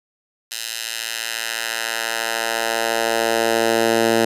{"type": "tone with high-pass filter sweep", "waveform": "10% pulse", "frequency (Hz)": 114.1, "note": "A#2", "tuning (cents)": -37, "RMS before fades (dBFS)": -21, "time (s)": [0.51, 4.25], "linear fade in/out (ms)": 5, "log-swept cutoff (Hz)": [3600, 260], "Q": 0.84, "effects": ["resampled to 32000 Hz"]}